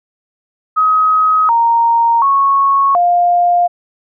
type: tone with pitch steps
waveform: sine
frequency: 1266 / 929 / 1103 / 703 Hz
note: D#6 / A#5 / C#6 / F5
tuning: +30 / -6 / -9 / +11 cents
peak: -8 dBFS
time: 0.76-3.68 s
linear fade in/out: 20 ms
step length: 730 ms
effects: none